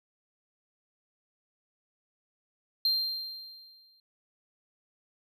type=tone with exponential decay; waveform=triangle; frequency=4174 Hz; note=C8; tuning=5 cents flat; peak=-21 dBFS; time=2.85-4 s; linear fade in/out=2 ms; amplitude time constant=250 ms; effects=none